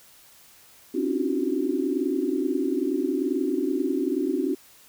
sine tone cluster, 262.5 / 281 / 303.3 / 349.8 / 380.1 Hz, C4 / C#4 / D#4 / F4 / F#4, +6 / +24 / -44 / +3 / +47 cents, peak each -29 dBFS, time 0.94-4.55 s, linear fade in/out 10 ms, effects white hiss -53 dBFS RMS until 4.88 s

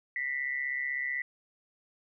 sine tone with amplitude modulation, 1975.5 Hz, B6, in tune, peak -27 dBFS, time 0.16-1.22 s, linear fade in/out 2 ms, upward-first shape sine, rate 136 Hz, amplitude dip 70%, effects none

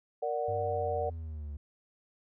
sine chord, Bb augmented, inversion none, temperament equal, 466.2 / 587.3 / 740 Hz, Bb4 / D5 / F#5, 0 / 0 / 0 cents, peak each -34 dBFS, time 0.22-1.1 s, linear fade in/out 10 ms
triangle linear sweep, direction down, 100 to 71.4 Hz, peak -35 dBFS, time 0.48-1.57 s, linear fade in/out 5 ms
effects none

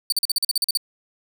sawtooth tone bursts, 4555 Hz, C#8, 46 cents sharp, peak -15 dBFS, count 11, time 0.1-0.773 s, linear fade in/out 2 ms, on 23 ms, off 42 ms, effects none

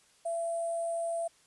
sine tone with sample-and-hold, 673 Hz, E5, 36 cents sharp, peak -30 dBFS, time 0.25-1.28 s, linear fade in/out 10 ms, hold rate 8820 Hz, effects white hiss -64 dBFS RMS until 1.46 s + resampled to 24000 Hz

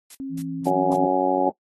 blue noise bursts, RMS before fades -40 dBFS, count 4, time 0.1-0.964 s, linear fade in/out 5 ms, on 51 ms, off 220 ms
sine tone, 270 Hz, C#4, 45 cents flat, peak -28 dBFS, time 0.2-1.05 s, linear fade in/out 0 ms
sine tone with pitch glide, 164.81 to 167.11 Hz, E3 to E3, 0 to +24 cents, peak -31 dBFS, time 0.29-1.09 s, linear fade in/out 50 ms, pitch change +24 cents, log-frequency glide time 0.59-0.66 s
harmonic tone, 92.9 Hz, F#2, 7 cents sharp, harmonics 2 / 3 / 4 / 5 / 6 / 7 / 8 / 9, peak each -35 / -25 / -25 / -33 / -24 / -32 / -25 / -24 dBFS, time 0.66-1.5 s, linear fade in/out 10 ms
effects noise-tail reverb RT60 0.1 s tail -20 dB re dry + AAC 32 kbps

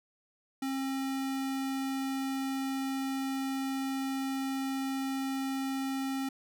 square tone, 268.5 Hz, C4, 45 cents sharp, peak -32 dBFS, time 0.62-6.29 s, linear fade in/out 5 ms, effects none

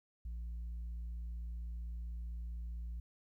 sine tone, 57.8 Hz, A#1, 14 cents flat, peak -37 dBFS, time 0.25-3 s, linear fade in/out 5 ms, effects tanh soft clip ceiling -39 dBFS + 13-bit

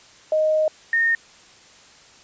sine tone pair in turn, 622 / 1835.1 Hz, D#5 / A#6, -1 / -28 cents, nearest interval octave + perfect fifth, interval 1873 cents, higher second, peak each -16 dBFS, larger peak neither, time 0.32-0.68 / 0.93-1.15 s, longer first, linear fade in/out 2 ms, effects white hiss -49 dBFS RMS until 2.23 s + resampled to 16000 Hz

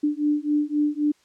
sine beating tone pair, 294.6 / 298.4 Hz, D4 / D4, +6 / +28 cents, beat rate 3.8 Hz, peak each -23 dBFS, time 0.03-1.12 s, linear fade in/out 10 ms, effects white hiss -62 dBFS RMS until 1.24 s + low-pass 7000 Hz 12 dB/octave

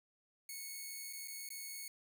5% pulse tone with dropouts, 2207 Hz, C#7, 8 cents flat, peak -34 dBFS, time 0.49-1.88 s, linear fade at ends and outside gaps 2 ms, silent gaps 1.128-1.132 / 1.276-1.281 / 1.49-1.503 s, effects none

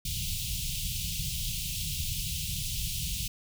pink band-stop noise, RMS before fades -33 dBFS, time 0.05-3.28 s, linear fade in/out 5 ms, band 170 to 2700 Hz, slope 48 dB/octave, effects none

